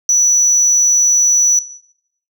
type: tone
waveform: sine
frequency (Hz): 5920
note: F#8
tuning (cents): 0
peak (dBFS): -6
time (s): 0.09-1.59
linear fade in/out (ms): 2
effects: noise-tail reverb RT60 0.7 s tail -18 dB re dry + tanh soft clip ceiling -8 dBFS